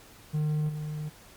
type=tone with level steps; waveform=triangle; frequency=152 Hz; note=D#3; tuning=40 cents flat; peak=-23 / -30 dBFS; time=0.33-1.1 s; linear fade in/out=20 ms; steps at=0.68 s; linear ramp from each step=20 ms; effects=pink hiss -53 dBFS RMS until 1.36 s + Opus 48 kbps